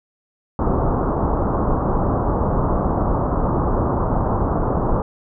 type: low-pass noise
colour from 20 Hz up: pink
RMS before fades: -19 dBFS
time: 0.59-5.02 s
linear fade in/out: 2 ms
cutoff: 1200 Hz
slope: 48 dB/octave
effects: none